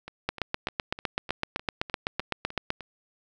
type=two click trains; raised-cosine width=0.3 ms; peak=-10 / -23 dBFS; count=20 / 10; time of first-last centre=0.29-2.704 / 0.08-2.807 s; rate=7.87 / 3.3 Hz; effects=none